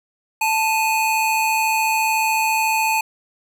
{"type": "tone pair together", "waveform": "square", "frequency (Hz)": [881, 2489], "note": ["A5", "D#7"], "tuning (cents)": [2, 0], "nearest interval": "octave + tritone", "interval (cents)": 1798, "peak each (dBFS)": [-19, -22], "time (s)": [0.41, 3.01], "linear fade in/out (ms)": 5, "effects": []}